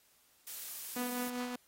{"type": "noise", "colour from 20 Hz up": "blue", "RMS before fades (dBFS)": -43, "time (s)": [0.47, 1.3], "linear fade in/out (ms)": 2}
{"type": "tone with tremolo", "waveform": "sawtooth", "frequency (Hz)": 246.9, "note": "B3", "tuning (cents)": 0, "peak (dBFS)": -31, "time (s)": [0.96, 1.56], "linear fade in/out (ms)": 5, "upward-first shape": "sine", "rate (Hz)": 5.1, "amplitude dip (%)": 40}
{"effects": ["white hiss -68 dBFS RMS until 1.67 s", "AAC 48 kbps"]}